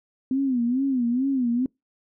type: tone with vibrato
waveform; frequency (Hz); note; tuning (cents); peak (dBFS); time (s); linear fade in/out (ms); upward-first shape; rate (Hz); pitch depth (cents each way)
sine; 254.4; C4; -48; -20; 0.31-1.66; 2; sine; 2.3; 140
effects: noise-tail reverb RT60 0.2 s tail -26 dB re dry